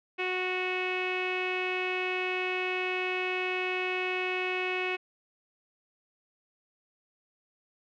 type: tone with low-pass filter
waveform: sawtooth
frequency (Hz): 367.7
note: F#4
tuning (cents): -11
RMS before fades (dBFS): -31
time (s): 0.18-4.97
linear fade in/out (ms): 20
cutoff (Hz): 2500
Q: 7.4
effects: none